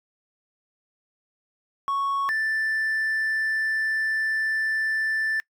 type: tone pair in turn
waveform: triangle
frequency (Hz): 1108 / 1765.5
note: C#6 / A6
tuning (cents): -1 / +5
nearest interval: minor sixth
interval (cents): 806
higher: second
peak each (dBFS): -20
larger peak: neither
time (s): 1.88-2.29 / 2.29-5.4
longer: second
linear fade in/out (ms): 0
effects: noise-tail reverb RT60 0.1 s tail -24 dB re dry + tanh soft clip ceiling -16 dBFS